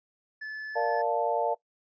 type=tone; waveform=triangle; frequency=1733 Hz; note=A6; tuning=27 cents flat; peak=-33 dBFS; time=0.41-1.02 s; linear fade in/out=10 ms
type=chord; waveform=sine; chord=Bb major seventh; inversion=none; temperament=equal; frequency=466.2 / 587.3 / 698.5 / 880 Hz; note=Bb4 / D5 / F5 / A5; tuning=0 / 0 / 0 / 0 cents; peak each=-30 dBFS; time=0.75-1.55 s; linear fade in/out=20 ms
effects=noise-tail reverb RT60 0.1 s tail -19 dB re dry + resampled to 16000 Hz